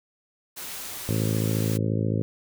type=noise; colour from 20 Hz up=white; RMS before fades=-36 dBFS; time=0.56-1.78 s; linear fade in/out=20 ms
type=harmonic tone; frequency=54.3 Hz; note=A1; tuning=22 cents flat; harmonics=2 / 3 / 4 / 5 / 6 / 7 / 8 / 9 / 10; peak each=-25 / -29 / -31 / -33 / -35 / -36 / -37 / -38 / -39 dBFS; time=1.09-2.22 s; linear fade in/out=0 ms
effects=none